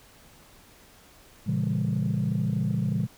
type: chord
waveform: sine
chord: A# diminished seventh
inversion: none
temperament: just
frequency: 116.54 / 139.85 / 167.82 / 201.4 Hz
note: A#2 / C#3 / E3 / G3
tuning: 0 / +16 / +31 / +47 cents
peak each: -28 dBFS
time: 1.46-3.07 s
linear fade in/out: 20 ms
effects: tanh soft clip ceiling -18 dBFS + pink hiss -54 dBFS RMS until 3.17 s